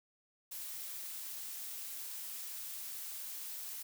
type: noise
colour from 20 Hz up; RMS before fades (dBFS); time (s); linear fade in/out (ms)
blue; -44; 0.51-3.83; 10
effects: none